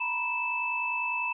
sine tone cluster, 934 / 984 / 2631 Hz, A#5 / B5 / E7, +3 / -7 / -4 cents, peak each -37 / -33 / -29 dBFS, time 0-1.33 s, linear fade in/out 10 ms, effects none

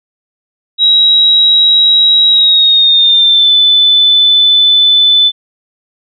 sine tone with pitch glide, 3847 to 3507 Hz, B7 to A7, -46 to -6 cents, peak -4 dBFS, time 0.78-5.32 s, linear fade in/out 50 ms, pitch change -160 cents, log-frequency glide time 2.29-3.53 s, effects none

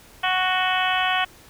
harmonic tone with a mistuned harmonic, 370 Hz, F#4, in tune, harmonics 2 / 3 / 4 / 5 / 6 / 7 / 8 / 9, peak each -24 / -27 / -27 / -28 / -32 / -28 / -28 / -33 dBFS, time 0.23-1.25 s, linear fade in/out 10 ms, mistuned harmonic 8, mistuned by +33 cents, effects pink hiss -49 dBFS RMS until 1.49 s

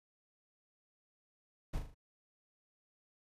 brown noise with echo, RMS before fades -36 dBFS, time 1.73-1.79 s, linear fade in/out 10 ms, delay 39 ms, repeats 4, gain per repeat -6 dB, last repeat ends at 1.946 s, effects resampled to 32000 Hz

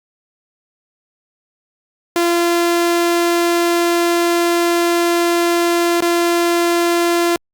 sawtooth tone with dropouts, 343.3 Hz, F4, 30 cents flat, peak -9 dBFS, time 2.16-7.36 s, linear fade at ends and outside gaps 1 ms, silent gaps 6.006-6.023 s, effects Opus 48 kbps

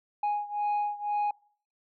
sine beating tone pair, 828 / 830 Hz, G#5 / G#5, -5 / -1 cents, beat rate 2 Hz, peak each -27 / -29 dBFS, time 0.23-1.31 s, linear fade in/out 5 ms, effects noise-tail reverb RT60 0.5 s tail -25 dB re dry + tanh soft clip ceiling -24 dBFS

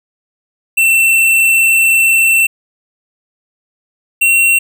square tone pair in turn, 2689 / 2730 Hz, E7 / F7, +34 / -40 cents, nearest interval unison, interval 26 cents, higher second, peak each -8 dBFS, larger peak neither, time 0.77-2.47 / 4.21-4.59 s, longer first, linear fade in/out 10 ms, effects none

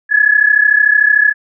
sine tone pair together, 1681.6 / 1715 Hz, G#6 / A6, +21 / -45 cents, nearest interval unison, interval 34 cents, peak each -10 dBFS, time 0.09-1.34 s, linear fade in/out 50 ms, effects none

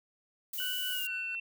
violet noise, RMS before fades -38 dBFS, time 0.53-1.07 s, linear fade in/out 5 ms
sine tone with pitch glide, 2960 to 2699 Hz, F#7 to E7, 0 to +40 cents, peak -34 dBFS, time 0.58-1.4 s, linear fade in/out 5 ms, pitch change -160 cents, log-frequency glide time 0.91-1.12 s
triangle tone with tremolo, 1498 Hz, F#6, 21 cents sharp, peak -37 dBFS, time 0.6-1.35 s, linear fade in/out 0 ms, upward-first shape sine, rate 4.1 Hz, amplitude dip 55%
effects none

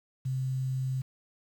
sine tone with quantisation, 130.81 Hz, C3, in tune, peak -28 dBFS, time 0.25-1.02 s, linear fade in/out 10 ms, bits 9, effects none

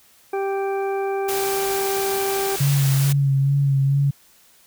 harmonic tone, 392 Hz, G4, in tune, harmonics 1 / 2 / 3 / 4 / 6, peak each -22 / -27 / -37 / -37 / -39 dBFS, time 0.33-2.56 s, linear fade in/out 5 ms
white noise, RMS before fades -28 dBFS, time 1.28-3.13 s, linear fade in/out 10 ms
sine tone with vibrato, 138.59 Hz, C#3, in tune, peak -15 dBFS, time 2.6-4.11 s, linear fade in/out 10 ms, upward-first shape sine, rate 2.3 Hz, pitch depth 30 cents each way
effects white hiss -54 dBFS RMS until 4.66 s

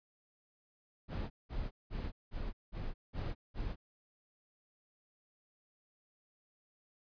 brown noise bursts, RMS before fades -38 dBFS, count 7, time 1.08-3.76 s, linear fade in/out 50 ms, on 220 ms, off 190 ms, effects resampled to 11025 Hz

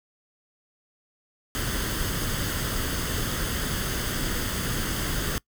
pink noise with comb filter, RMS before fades -28 dBFS, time 1.55-5.38 s, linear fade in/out 0 ms, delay 0.62 ms, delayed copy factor +0.55, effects noise-tail reverb RT60 0.1 s tail -23 dB re dry

